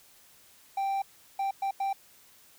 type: tone bursts at uneven times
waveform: triangle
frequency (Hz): 784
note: G5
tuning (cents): 0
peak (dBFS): -25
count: 4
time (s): 0.77-1.02 / 1.39-1.51 / 1.62-1.71 / 1.8-1.93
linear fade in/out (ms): 5
effects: white hiss -58 dBFS RMS until 2.58 s